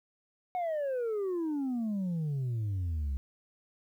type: exponential sweep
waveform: sine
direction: down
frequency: 740 to 65.41 Hz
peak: -27 dBFS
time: 0.55-3.17 s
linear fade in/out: 0 ms
effects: tanh soft clip ceiling -29 dBFS + 11-bit